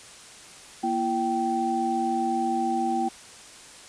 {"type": "tone cluster", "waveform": "sine", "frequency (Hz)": [236.1, 336.3, 777], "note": ["A#3", "E4", "G5"], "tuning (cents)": [22, 35, -16], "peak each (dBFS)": [-29, -29, -25], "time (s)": [0.83, 3.09], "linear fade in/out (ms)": 10, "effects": ["white hiss -46 dBFS RMS until 3.88 s", "resampled to 22050 Hz"]}